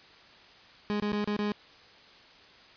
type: tone with dropouts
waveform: 30% pulse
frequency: 207.7 Hz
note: G#3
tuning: in tune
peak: -25 dBFS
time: 0.9-1.52 s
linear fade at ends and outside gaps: 0 ms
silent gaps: 1-1.022 / 1.121-1.131 / 1.243-1.275 / 1.366-1.39 s
effects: white hiss -54 dBFS RMS until 2.76 s + resampled to 11025 Hz